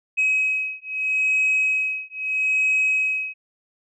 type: beating tone pair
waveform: sine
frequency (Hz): 2544 / 2544.78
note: D#7 / D#7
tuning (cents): +38 / +38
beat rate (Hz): 0.78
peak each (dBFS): -21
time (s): 0.17-3.34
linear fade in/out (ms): 20
effects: tanh soft clip ceiling -14 dBFS